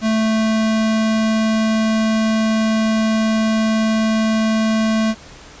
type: tone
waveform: square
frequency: 220.1 Hz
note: A3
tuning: 1 cent sharp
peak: -15 dBFS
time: 0.01-5.15 s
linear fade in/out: 50 ms
effects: pink hiss -40 dBFS RMS until 5.6 s + resampled to 16000 Hz